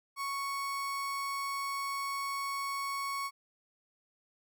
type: tone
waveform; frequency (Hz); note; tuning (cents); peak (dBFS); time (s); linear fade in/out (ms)
35% pulse; 1108.7; C#6; 0; -32; 0.16-3.31; 50
effects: none